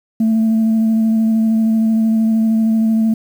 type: tone with vibrato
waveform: sine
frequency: 222.4 Hz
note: A3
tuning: 19 cents sharp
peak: -9 dBFS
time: 0.2-3.14 s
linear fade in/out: 5 ms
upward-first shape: square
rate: 13 Hz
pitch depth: 12 cents each way
effects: tanh soft clip ceiling -9 dBFS + 7-bit